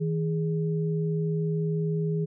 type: tone pair together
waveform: sine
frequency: 160.23 / 413.9 Hz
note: E3 / G#4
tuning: -49 / -6 cents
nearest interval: octave + major third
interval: 1643 cents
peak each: -25 / -31 dBFS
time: 0-2.26 s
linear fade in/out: 20 ms
effects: none